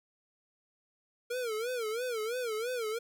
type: tone with vibrato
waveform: square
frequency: 466.2 Hz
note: A#4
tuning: in tune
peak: -33 dBFS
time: 1.3-2.99 s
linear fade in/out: 10 ms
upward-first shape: sine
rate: 3 Hz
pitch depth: 150 cents each way
effects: none